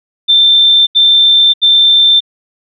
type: tone bursts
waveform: sine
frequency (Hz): 3566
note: A7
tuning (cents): +22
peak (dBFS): -4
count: 3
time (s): 0.28-2.206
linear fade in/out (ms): 20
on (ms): 590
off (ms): 78
effects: none

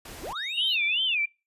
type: noise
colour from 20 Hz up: pink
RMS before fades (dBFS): -42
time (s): 0.05-0.33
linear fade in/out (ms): 5
type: linear sweep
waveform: triangle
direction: up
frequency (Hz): 200 to 4435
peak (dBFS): -31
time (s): 0.22-0.76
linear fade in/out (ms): 20
type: tone with pitch glide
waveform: sine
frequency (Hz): 3729 to 3499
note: A#7 to A7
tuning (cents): 0 to -10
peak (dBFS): -32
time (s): 0.35-1.15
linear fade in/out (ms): 10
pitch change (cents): -110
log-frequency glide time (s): 0.73-0.82
type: tone with vibrato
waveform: sine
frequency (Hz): 2698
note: E7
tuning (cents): +40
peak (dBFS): -23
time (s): 0.57-1.26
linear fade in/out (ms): 10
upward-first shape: sine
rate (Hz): 2.7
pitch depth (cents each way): 260
effects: noise-tail reverb RT60 0.3 s tail -26 dB re dry + resampled to 32000 Hz

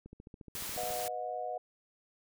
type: click train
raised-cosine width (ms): 3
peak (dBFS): -36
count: 13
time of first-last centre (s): 0.06-0.905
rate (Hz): 14.2
type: noise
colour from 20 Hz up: white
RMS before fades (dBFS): -40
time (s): 0.55-1.08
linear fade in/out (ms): 0
type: chord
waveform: sine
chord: B major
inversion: none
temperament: equal with one note detuned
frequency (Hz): 493.9 / 622.3 / 726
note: B4 / D#5 / F#5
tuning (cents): 0 / 0 / -33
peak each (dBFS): -42 / -40 / -37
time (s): 0.77-1.58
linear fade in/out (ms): 5
effects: none

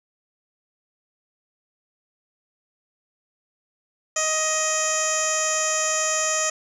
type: tone with low-pass filter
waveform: 15% pulse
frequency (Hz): 627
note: D#5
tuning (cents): +13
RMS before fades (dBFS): -23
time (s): 4.16-6.5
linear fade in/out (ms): 5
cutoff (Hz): 7000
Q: 8.5
effects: none

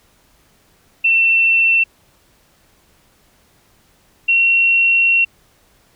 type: tone pair in turn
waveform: sine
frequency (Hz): 2693 / 2729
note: E7 / F7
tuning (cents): +36 / -41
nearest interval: unison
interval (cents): 23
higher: second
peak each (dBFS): -10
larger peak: neither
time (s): 1.04-1.84 / 4.28-5.25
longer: second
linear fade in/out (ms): 10
effects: pink hiss -55 dBFS RMS until 5.95 s

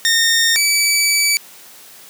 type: tone pair in turn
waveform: 15% pulse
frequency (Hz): 1834 / 2298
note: A#6 / D7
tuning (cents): -29 / -38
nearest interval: major third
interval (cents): 391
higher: second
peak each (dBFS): -6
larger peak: neither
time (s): 0.05-0.56 / 0.56-1.37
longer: second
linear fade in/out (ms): 0
effects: white hiss -41 dBFS RMS until 2.09 s + high-pass 150 Hz 12 dB/octave

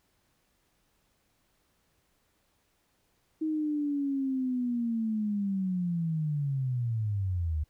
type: linear sweep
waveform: sine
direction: down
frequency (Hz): 316.6 to 73.42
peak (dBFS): -27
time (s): 3.41-7.64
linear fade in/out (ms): 10
effects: pink hiss -72 dBFS RMS until 7.69 s

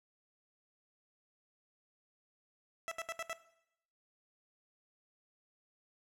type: tone bursts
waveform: 15% pulse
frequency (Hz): 659.3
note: E5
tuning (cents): 0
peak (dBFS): -31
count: 5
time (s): 2.88-3.33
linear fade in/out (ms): 0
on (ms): 34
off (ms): 70
effects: noise-tail reverb RT60 0.8 s tail -17 dB re dry + low-pass 12000 Hz 12 dB/octave

